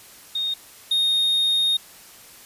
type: tone pair in turn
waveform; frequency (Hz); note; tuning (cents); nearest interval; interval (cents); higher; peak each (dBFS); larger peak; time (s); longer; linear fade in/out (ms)
sine / triangle; 3703 / 3703; A#7 / A#7; -12 / -12; unison; 0; neither; -22 / -16; second; 0.35-0.54 / 0.91-1.77; second; 5
effects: white hiss -46 dBFS RMS until 2.45 s + resampled to 32000 Hz